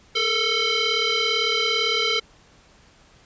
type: tone with frequency modulation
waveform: sine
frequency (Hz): 462.9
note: A#4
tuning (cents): -12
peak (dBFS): -19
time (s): 0.15-2.2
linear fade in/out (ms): 10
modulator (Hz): 888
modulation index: 4.6
effects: pink hiss -54 dBFS RMS until 3.25 s + resampled to 16000 Hz